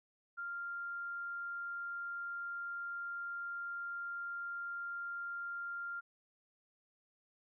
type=tone; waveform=sine; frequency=1394 Hz; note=F6; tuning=4 cents flat; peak=-39 dBFS; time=0.37-6.01 s; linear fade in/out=20 ms; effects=none